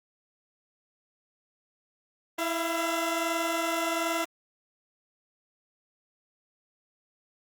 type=tone pair together; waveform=15% pulse; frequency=329.6 / 680.5 Hz; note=E4 / F5; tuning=0 / -45 cents; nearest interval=octave + minor second; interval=1255 cents; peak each=-23 / -24 dBFS; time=2.38-4.25 s; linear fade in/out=10 ms; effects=Opus 24 kbps

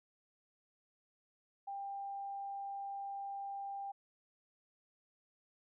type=tone; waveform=sine; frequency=794 Hz; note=G5; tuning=22 cents sharp; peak=-40 dBFS; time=1.67-3.92 s; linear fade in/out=10 ms; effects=none

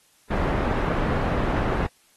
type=low-pass noise; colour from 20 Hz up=pink; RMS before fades=-24 dBFS; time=0.3-1.87 s; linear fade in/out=10 ms; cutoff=1400 Hz; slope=12 dB/octave; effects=white hiss -60 dBFS RMS until 2.16 s + AAC 32 kbps

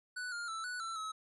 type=tone with pitch steps; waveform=square; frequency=1485 / 1409 / 1322 / 1478 / 1337 / 1287 Hz; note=F#6 / F6 / E6 / F#6 / E6 / E6; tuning=+6 / +15 / +5 / -2 / +24 / -42 cents; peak=-39 dBFS; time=0.16-1.12 s; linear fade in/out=10 ms; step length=160 ms; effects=resampled to 24000 Hz

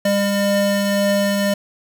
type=tone pair together; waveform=square; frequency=200.5 / 603.4 Hz; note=G3 / D5; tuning=+39 / +47 cents; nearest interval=octave + perfect fifth; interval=1908 cents; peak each=-19 dBFS; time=0.05-1.54 s; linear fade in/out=5 ms; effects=7-bit

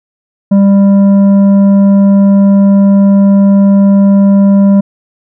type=tone with tanh clipping; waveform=sine; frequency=198.2 Hz; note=G3; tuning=19 cents sharp; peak=-4 dBFS; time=0.51-4.81 s; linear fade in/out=10 ms; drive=8 dB; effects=none

